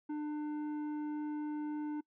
sine tone with tanh clipping, 299.7 Hz, D4, 35 cents sharp, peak -37 dBFS, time 0.09-2.01 s, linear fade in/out 10 ms, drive 9 dB, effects noise-tail reverb RT60 0.1 s tail -25 dB re dry

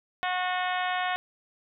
harmonic tone with a mistuned harmonic, 364.5 Hz, F#4, 26 cents flat, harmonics 2 / 3 / 4 / 5 / 6 / 7 / 8 / 9 / 10, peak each -29 / -34 / -35 / -34 / -38 / -40 / -41 / -43 / -43 dBFS, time 0.23-1.16 s, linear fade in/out 0 ms, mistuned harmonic 8, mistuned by +26 cents, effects none

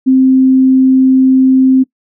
sine tone, 261.7 Hz, C4, in tune, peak -4 dBFS, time 0.06-1.84 s, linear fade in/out 20 ms, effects noise-tail reverb RT60 0.1 s tail -21 dB re dry

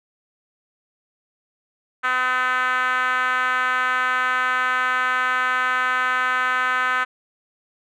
5% pulse tone with band-pass filter, 254.3 Hz, C4, 49 cents flat, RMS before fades -21 dBFS, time 2.03-7.05 s, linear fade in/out 20 ms, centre 1400 Hz, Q 3.4, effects none

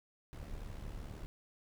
brown noise with amplitude modulation, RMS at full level -42 dBFS, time 0.33-1.26 s, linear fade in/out 0 ms, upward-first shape sine, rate 73.2 Hz, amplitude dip 60%, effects none

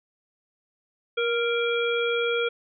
harmonic tone with a mistuned harmonic, 471.8 Hz, A#4, 21 cents sharp, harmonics 1 / 3 / 5 / 7, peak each -24 / -29 / -31 / -32 dBFS, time 1.17-2.49 s, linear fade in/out 10 ms, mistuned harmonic 3, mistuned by -29 cents, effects none

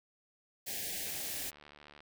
white band-stop noise, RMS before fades -39 dBFS, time 0.66-1.51 s, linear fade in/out 20 ms, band 830 to 1600 Hz, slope 96 dB/octave
click train, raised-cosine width 0.3 ms, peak -37 dBFS, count 70, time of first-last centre 1.07-2.005 s, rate 73.8 Hz
effects none

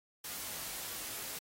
white noise with comb filter, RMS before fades -42 dBFS, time 0.24-1.39 s, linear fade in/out 5 ms, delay 19 ms, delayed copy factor +0.5, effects AAC 48 kbps

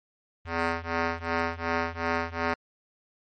5% pulse ring-modulated tone, 167.1 Hz, E3, 24 cents sharp, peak -12 dBFS, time 0.45-2.54 s, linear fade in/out 5 ms, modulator 82.2 Hz, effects low-pass 3000 Hz 12 dB/octave + MP3 48 kbps

